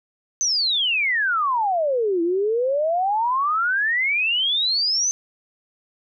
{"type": "exponential two-way sweep", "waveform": "sine", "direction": "down then up", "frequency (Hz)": [6272, 329.6, 6272], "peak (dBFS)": -18, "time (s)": [0.41, 5.11], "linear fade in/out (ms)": 0, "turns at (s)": 2.22, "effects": []}